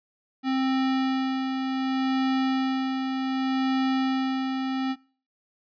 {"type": "tone with tremolo", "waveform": "square", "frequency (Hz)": 263.6, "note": "C4", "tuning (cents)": 13, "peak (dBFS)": -22, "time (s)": [0.43, 4.96], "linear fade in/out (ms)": 50, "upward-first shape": "sine", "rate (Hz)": 0.66, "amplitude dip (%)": 40, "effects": ["noise-tail reverb RT60 0.4 s tail -22 dB re dry", "resampled to 11025 Hz"]}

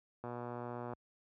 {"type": "click train", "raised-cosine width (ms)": 1, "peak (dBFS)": -29, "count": 85, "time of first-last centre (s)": [0.24, 0.934], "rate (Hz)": 121, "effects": ["high-pass 60 Hz 12 dB/octave"]}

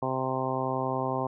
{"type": "harmonic tone", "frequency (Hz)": 130.81, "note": "C3", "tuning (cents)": 0, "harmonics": [1, 2, 3, 4, 5, 6, 7, 8], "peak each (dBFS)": [-35, -35, -35, -35, -35, -35, -35, -35], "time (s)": [0.02, 1.27], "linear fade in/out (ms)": 5, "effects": []}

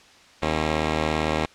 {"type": "tone pair together", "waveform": "5% pulse", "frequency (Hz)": [77.78, 270.5], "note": ["D#2", "C#4"], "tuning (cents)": [0, -42], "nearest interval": "octave + minor seventh", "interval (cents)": 2158, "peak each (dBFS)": [-11, -19], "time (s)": [0.42, 1.46], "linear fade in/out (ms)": 5, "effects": ["white hiss -51 dBFS RMS until 1.54 s", "low-pass 5000 Hz 12 dB/octave"]}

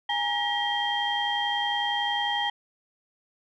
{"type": "tone cluster", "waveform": "sine", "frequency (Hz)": [824, 935, 1912, 3189], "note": ["G#5", "A#5", "A#6", "G7"], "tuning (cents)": [-14, 5, 43, 29], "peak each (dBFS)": [-28, -33, -30, -28], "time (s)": [0.09, 2.5], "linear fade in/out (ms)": 5, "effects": ["tanh soft clip ceiling -16 dBFS"]}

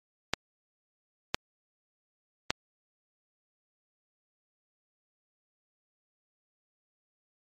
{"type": "clicks", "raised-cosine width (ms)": 0.2, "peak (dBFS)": -7, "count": 3, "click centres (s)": [0.336, 1.345, 2.505], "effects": ["MP3 64 kbps"]}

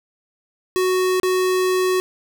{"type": "tone with dropouts", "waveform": "square", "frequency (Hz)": 370, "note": "F#4", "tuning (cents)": 0, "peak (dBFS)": -17, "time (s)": [0.76, 2], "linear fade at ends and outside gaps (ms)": 0, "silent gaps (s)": [1.199, 1.232], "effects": []}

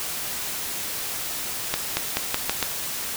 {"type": "accelerating click train", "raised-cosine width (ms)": 0.2, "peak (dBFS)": -4, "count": 6, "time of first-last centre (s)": [1.74, 2.627], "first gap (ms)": 230, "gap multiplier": 0.87, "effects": ["white hiss -30 dBFS RMS until 3.16 s"]}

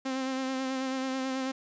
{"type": "tone with vibrato", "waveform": "sawtooth", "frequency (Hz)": 263, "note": "C4", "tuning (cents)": 9, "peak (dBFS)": -26, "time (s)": [0.05, 1.52], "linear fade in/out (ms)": 10, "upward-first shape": "sine", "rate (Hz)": 9.2, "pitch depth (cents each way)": 25, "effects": ["resampled to 16000 Hz", "10-bit"]}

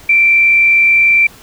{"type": "tone with frequency modulation", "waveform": "sine", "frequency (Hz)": 2349, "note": "D7", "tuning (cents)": 0, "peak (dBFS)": -6, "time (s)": [0.09, 1.27], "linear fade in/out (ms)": 5, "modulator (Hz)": 56.7, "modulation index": 0.5, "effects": ["pink hiss -39 dBFS RMS until 1.42 s"]}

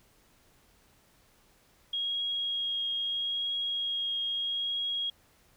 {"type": "tone with vibrato", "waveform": "sine", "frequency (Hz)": 3278, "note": "G#7", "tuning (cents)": -23, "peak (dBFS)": -29, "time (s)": [1.93, 5.1], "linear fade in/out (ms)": 5, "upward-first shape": "triangle", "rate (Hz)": 0.77, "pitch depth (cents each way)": 11, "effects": ["pink hiss -64 dBFS RMS until 5.56 s"]}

